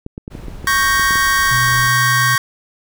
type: clicks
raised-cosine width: 3 ms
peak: -15 dBFS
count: 9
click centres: 0.064 / 0.179 / 0.279 / 0.352 / 0.483 / 0.645 / 0.996 / 1.108 / 1.156 s
type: noise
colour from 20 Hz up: brown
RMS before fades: -31 dBFS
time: 0.3-1.9 s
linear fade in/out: 20 ms
type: chord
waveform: 45% pulse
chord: G diminished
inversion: second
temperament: equal with one note detuned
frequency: 1108.7 / 1568 / 1871.1 Hz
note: Db6 / G6 / Bb6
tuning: 0 / 0 / +6 cents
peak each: -17 dBFS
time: 0.67-2.38 s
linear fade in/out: 2 ms
type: tone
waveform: sine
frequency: 126 Hz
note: B2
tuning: 35 cents sharp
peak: -19 dBFS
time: 1.51-2.36 s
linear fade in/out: 10 ms
effects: none